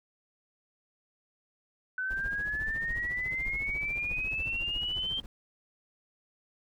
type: exponential sweep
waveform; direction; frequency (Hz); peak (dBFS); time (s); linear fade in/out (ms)
sine; up; 1500 to 3172; -30; 1.98-5.2; 2
type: noise with tremolo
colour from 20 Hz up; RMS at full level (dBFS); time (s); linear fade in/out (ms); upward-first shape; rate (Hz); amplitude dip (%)
brown; -38; 2.1-5.26; 2; triangle; 14; 95
effects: none